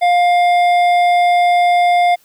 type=tone with hard clipping; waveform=triangle; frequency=705 Hz; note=F5; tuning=16 cents sharp; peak=-11 dBFS; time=0.01-2.16 s; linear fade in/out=20 ms; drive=13 dB; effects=white hiss -53 dBFS RMS until 2.24 s